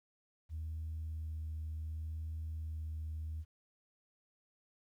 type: tone with vibrato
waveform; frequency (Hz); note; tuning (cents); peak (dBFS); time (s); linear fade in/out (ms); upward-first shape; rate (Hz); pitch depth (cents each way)
sine; 79; D#2; +27; -37; 0.49-3.45; 50; sine; 0.68; 11
effects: tanh soft clip ceiling -35 dBFS + 12-bit